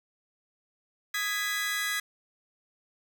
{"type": "chord", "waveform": "sawtooth", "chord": "G# minor", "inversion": "second", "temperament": "just", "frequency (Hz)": [1245.9, 1661.2, 1993.5], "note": ["D#6", "G#6", "B6"], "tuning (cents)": [2, 0, 16], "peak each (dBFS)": [-34, -28, -28], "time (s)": [1.14, 2], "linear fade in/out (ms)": 5, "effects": []}